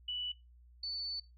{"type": "tone pair in turn", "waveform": "sine", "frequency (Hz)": [2961, 4492], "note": ["F#7", "C#8"], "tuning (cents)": [1, 22], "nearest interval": "perfect fifth", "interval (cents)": 721, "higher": "second", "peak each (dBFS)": [-35, -36], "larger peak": "first", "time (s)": [[0.08, 0.32], [0.83, 1.2]], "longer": "second", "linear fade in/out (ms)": 5, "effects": ["noise-tail reverb RT60 0.2 s tail -17 dB re dry", "added 60 Hz sine -57 dBFS peak until 1.37 s"]}